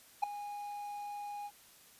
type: tone with ADSR envelope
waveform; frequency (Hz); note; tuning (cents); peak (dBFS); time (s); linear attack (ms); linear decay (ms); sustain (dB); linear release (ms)
triangle; 822; G#5; -18; -22; 0.22-1.51; 16; 4; -16; 50
effects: white hiss -60 dBFS RMS until 1.99 s + resampled to 32000 Hz